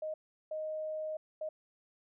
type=tone bursts at uneven times; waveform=sine; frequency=622.3 Hz; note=D#5; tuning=in tune; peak=-35 dBFS; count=3; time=0.02-0.14 / 0.51-1.17 / 1.41-1.49 s; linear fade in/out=5 ms; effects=none